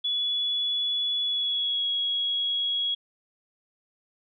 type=tone with pitch glide; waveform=sine; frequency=3410 to 3323 Hz; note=G#7 to G#7; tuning=+45 to 0 cents; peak=-24 dBFS; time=0.04-2.95 s; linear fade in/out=10 ms; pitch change=-45 cents; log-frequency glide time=1.22-1.86 s; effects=none